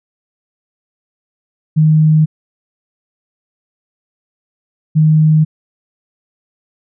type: tone pair in turn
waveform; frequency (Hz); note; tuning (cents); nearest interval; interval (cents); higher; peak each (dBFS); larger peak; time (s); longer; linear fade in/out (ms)
sine; 155.56 / 155.56; D#3 / D#3; 0 / 0; unison; 0; neither; -6; neither; 1.76-2.26 / 4.95-5.45; neither; 20
effects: none